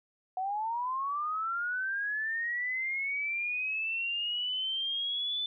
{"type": "linear sweep", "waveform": "sine", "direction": "up", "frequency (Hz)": [733, 3520], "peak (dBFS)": -30, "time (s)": [0.37, 5.46], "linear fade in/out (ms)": 2, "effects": []}